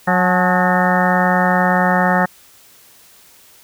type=harmonic tone with a mistuned harmonic; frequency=182.1 Hz; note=F#3; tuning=27 cents flat; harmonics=1 / 2 / 3 / 4 / 5 / 6 / 7 / 8 / 9 / 10; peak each=-17 / -28 / -21 / -19 / -20 / -26 / -23 / -25 / -27 / -20 dBFS; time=0.07-2.26 s; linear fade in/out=10 ms; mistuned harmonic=5; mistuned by=-69 cents; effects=white hiss -47 dBFS RMS until 3.63 s